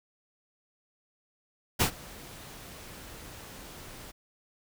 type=noise with ADSR envelope; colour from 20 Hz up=pink; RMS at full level=-22 dBFS; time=1.79-4.12 s; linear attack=21 ms; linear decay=94 ms; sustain=-24 dB; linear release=17 ms; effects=none